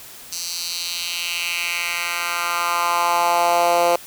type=tone with high-pass filter sweep; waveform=10% pulse; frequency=172.8 Hz; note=F3; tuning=18 cents flat; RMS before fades=-21 dBFS; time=0.32-3.96 s; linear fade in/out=2 ms; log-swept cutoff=5400 to 540 Hz; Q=2.4; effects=white hiss -40 dBFS RMS until 4.06 s